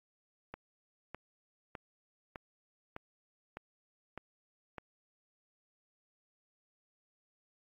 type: click train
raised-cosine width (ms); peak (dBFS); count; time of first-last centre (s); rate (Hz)
0.5; -27; 8; 0.54-4.782; 1.65
effects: AAC 32 kbps